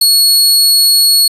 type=tone; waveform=sawtooth; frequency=4351 Hz; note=C#8; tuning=33 cents flat; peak=-3 dBFS; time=0.01-1.28 s; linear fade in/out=5 ms; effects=resampled to 32000 Hz